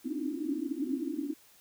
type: band-pass noise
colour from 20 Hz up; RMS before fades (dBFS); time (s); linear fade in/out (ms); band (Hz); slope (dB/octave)
pink; -34; 0.04-1.34; 20; 260 to 330; 96
effects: white hiss -60 dBFS RMS until 1.6 s